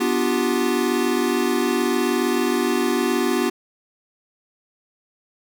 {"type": "chord", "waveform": "square", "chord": "G dominant seventh", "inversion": "first", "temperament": "equal with one note detuned", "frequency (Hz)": [246.9, 293.7, 349.2, 388.4], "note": ["B3", "D4", "F4", "G4"], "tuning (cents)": [0, 0, 0, -16], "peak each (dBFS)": [-24, -27, -24, -25], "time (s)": [0, 3.5], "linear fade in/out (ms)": 10, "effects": []}